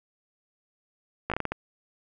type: slowing click train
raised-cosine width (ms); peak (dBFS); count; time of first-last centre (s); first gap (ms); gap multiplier
0.5; -13; 7; 1.3-1.52; 16; 1.33
effects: none